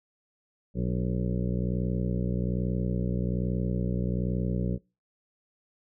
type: harmonic tone with a mistuned harmonic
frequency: 61.2 Hz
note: B1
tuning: 15 cents flat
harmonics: 1 / 2 / 3 / 4 / 5 / 6 / 7 / 8 / 9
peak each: -32 / -31 / -29 / -40 / -41 / -41 / -40 / -43 / -43 dBFS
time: 0.74-4.79 s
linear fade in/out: 50 ms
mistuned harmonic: 5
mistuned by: -54 cents
effects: noise-tail reverb RT60 0.3 s tail -25 dB re dry